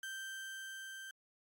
35% pulse tone with level ramp, 1564 Hz, G6, 4 cents flat, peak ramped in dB -40 to -45 dBFS, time 0.03-1.11 s, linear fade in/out 2 ms, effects AAC 64 kbps

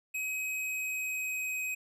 square tone with pitch glide, 2537 to 2521 Hz, D#7 to D#7, +33 to +22 cents, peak -33 dBFS, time 0.14-1.75 s, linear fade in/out 10 ms, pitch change -11 cents, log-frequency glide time 0.27-1.63 s, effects none

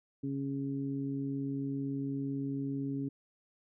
harmonic tone, 137.9 Hz, C#3, 9 cents flat, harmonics 1 / 2 / 3, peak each -38 / -34 / -46 dBFS, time 0.23-3.09 s, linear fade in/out 10 ms, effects none

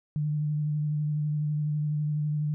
sine tone with vibrato, 150 Hz, D3, 37 cents sharp, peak -25 dBFS, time 0.16-2.54 s, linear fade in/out 0 ms, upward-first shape sine, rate 12 Hz, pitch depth 20 cents each way, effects none

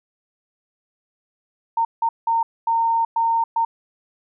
sine tone bursts at uneven times, 916 Hz, A#5, 31 cents flat, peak -16 dBFS, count 6, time 1.77-1.85 / 2.02-2.09 / 2.27-2.43 / 2.67-3.05 / 3.16-3.44 / 3.56-3.65 s, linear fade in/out 5 ms, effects none

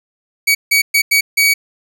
sawtooth tone bursts at uneven times, 2261 Hz, C#7, 34 cents sharp, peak -6 dBFS, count 5, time 0.47-0.55 / 0.71-0.82 / 0.94-1.02 / 1.11-1.21 / 1.37-1.54 s, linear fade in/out 10 ms, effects none

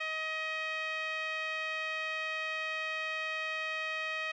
5% pulse tone with low-pass filter, 631 Hz, D#5, 24 cents sharp, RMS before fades -36 dBFS, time 0-4.32 s, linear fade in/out 10 ms, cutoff 2300 Hz, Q 2.6, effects none

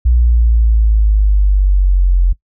sine exponential sweep, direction down, 60.7 to 43.65 Hz, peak -7 dBFS, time 0.05-2.33 s, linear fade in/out 10 ms, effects noise-tail reverb RT60 0.1 s tail -20 dB re dry

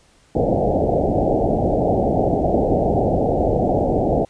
white low-pass noise, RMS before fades -18 dBFS, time 0.35-4.25 s, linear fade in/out 5 ms, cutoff 780 Hz, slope 96 dB/octave, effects pink hiss -55 dBFS RMS until 4.29 s + resampled to 22050 Hz

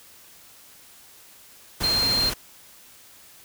sine tone in noise, 4186 Hz, C8, in tune, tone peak -20 dBFS, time 1.83-2.3 s, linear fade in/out 10 ms, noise pink, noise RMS -29 dBFS, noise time 1.8-2.34 s, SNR +6 dB, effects white hiss -50 dBFS RMS until 3.44 s

